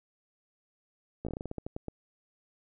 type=slowing click train; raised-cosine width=2 ms; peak=-23 dBFS; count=13; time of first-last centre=1.25-1.883 s; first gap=16 ms; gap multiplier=1.2; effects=none